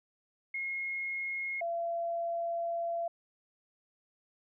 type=tone pair in turn; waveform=sine; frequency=2156 / 679.1 Hz; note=C#7 / F5; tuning=-49 / -49 cents; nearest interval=octave + minor sixth; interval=2000 cents; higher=first; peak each=-33 / -31 dBFS; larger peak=second; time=0.54-1.61 / 1.61-3.08 s; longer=second; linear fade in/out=5 ms; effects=none